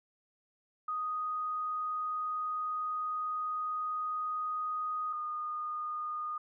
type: tone pair in turn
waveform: sine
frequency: 1244.5 / 1225.9 Hz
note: D#6 / D#6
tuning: 0 / -26 cents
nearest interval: unison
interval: 26 cents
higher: first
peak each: -32 / -34 dBFS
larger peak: first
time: 0.88-5.13 / 5.13-6.38 s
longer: first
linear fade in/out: 5 ms
effects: none